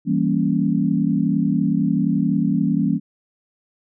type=chord; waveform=sine; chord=E diminished seventh; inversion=none; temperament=equal; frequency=164.81 / 196 / 233.1 / 277.2 Hz; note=E3 / G3 / Bb3 / Db4; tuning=0 / 0 / 0 / 0 cents; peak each=-22 / -21 / -22 / -22 dBFS; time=0.05-3 s; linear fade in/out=50 ms; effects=none